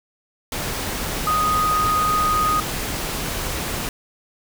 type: tone in noise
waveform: sine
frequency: 1244.5 Hz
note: D#6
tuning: in tune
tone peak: -17 dBFS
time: 1.27-2.6 s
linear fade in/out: 2 ms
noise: pink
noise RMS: -26 dBFS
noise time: 0.52-3.89 s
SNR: +6 dB
effects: none